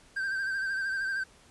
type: tone with vibrato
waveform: triangle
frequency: 1568 Hz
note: G6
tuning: in tune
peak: -27 dBFS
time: 0.16-1.24 s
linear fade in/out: 10 ms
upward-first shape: sine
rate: 13 Hz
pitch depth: 44 cents each way
effects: pink hiss -58 dBFS RMS until 1.5 s + resampled to 24000 Hz